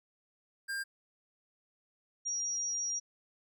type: tone pair in turn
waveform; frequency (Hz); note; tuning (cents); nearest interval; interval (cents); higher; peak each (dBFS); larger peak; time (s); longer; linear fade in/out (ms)
square / sine; 1600 / 5702; G6 / F8; +35 / +35; octave + minor seventh; 2200; second; -35 / -32; second; 0.68-0.84 / 2.25-3; second; 20
effects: none